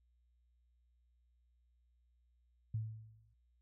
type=tone with exponential decay; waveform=sine; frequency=110 Hz; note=A2; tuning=in tune; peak=-33 dBFS; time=2.74-3.34 s; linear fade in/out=5 ms; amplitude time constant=130 ms; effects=added 60 Hz sine -70 dBFS peak until 3.61 s